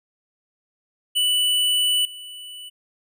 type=tone with level steps; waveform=square; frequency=2970 Hz; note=F#7; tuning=6 cents sharp; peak=-18 / -36 dBFS; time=1.15-2.7 s; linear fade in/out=20 ms; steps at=2.05 s; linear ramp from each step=2 ms; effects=none